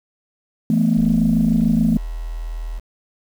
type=chord; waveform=sine; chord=E suspended fourth; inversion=none; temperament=equal with one note detuned; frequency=167.79 / 220 / 246.9 Hz; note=E3 / A3 / B3; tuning=+31 / 0 / 0 cents; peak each=-18 / -15 / -19 dBFS; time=0.7-1.97 s; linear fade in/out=2 ms
type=tone; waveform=sine; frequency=40.45 Hz; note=E1; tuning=32 cents flat; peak=-24 dBFS; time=0.96-2.8 s; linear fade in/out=20 ms
effects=tanh soft clip ceiling -7 dBFS + 7-bit